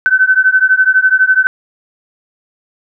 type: beating tone pair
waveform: sine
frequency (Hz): 1516 / 1528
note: F#6 / G6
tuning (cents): +42 / -45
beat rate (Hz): 12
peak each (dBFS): -10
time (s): 0.06-1.47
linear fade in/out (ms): 0
effects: none